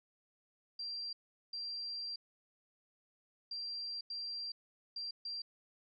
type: tone bursts at uneven times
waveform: sine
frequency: 4729 Hz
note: D8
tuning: 11 cents sharp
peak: -39 dBFS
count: 6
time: 0.79-1.13 / 1.53-2.16 / 3.51-4.01 / 4.1-4.52 / 4.96-5.11 / 5.25-5.42 s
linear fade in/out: 5 ms
effects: none